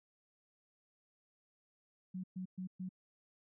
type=tone bursts; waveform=sine; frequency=185 Hz; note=F#3; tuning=in tune; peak=-39 dBFS; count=4; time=2.14-2.892 s; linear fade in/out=10 ms; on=98 ms; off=120 ms; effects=none